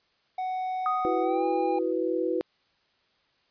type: tone with pitch glide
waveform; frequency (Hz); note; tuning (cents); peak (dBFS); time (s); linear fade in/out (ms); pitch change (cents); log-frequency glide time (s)
triangle; 744 to 806.7; F#5 to G5; +9 to +49; -26; 0.38-1.79; 5; +140; 1.21-1.45
type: tone with exponential decay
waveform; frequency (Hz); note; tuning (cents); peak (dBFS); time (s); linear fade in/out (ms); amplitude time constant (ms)
sine; 1244.5; D#6; 0; -23; 0.86-1.92; 1; 230
type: chord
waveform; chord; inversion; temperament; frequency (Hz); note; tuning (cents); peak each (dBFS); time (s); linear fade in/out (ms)
sine; E suspended second; none; just; 329.6 / 370.8 / 494.4; E4 / F#4 / B4; 0 / +4 / +2; -29; 1.05-2.41; 0
effects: white hiss -68 dBFS RMS until 3.5 s + resampled to 11025 Hz